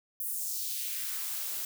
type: noise with high-pass filter sweep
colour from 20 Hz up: blue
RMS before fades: -35 dBFS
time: 0.2-1.65 s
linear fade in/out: 2 ms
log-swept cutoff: 12000 to 340 Hz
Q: 1.4
effects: none